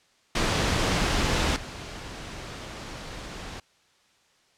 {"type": "noise with level steps", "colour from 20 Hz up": "pink", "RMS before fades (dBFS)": [-24, -38], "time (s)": [0.35, 3.6], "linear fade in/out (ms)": 5, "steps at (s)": 1.56, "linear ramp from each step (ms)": 2, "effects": ["white hiss -63 dBFS RMS until 4.57 s", "low-pass 6000 Hz 12 dB/octave"]}